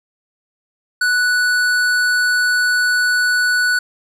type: tone with hard clipping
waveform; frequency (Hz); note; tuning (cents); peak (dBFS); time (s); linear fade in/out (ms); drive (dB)
triangle; 1480; F#6; 0; -15; 1.01-3.79; 5; 16
effects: none